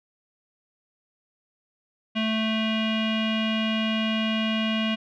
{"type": "tone with low-pass filter", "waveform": "square", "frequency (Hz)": 220, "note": "A3", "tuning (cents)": 0, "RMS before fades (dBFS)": -25, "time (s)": [2.15, 4.96], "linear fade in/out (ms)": 20, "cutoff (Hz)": 2900, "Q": 6.2, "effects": []}